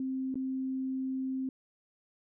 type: tone with dropouts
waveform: sine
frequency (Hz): 262.7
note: C4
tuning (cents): +7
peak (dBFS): -31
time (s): 0-1.49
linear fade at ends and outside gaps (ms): 2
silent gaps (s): 0.343-0.355
effects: none